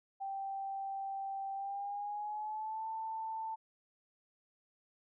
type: tone with pitch glide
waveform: sine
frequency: 782 to 888 Hz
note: G5 to A5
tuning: -4 to +16 cents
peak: -37 dBFS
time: 0.2-3.56 s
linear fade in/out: 20 ms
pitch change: +220 cents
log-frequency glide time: 1.54-2.87 s
effects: none